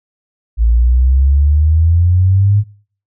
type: exponential sweep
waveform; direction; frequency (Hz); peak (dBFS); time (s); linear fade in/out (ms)
sine; up; 55 to 105.1; -7; 0.57-2.64; 50
effects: noise-tail reverb RT60 0.5 s tail -25 dB re dry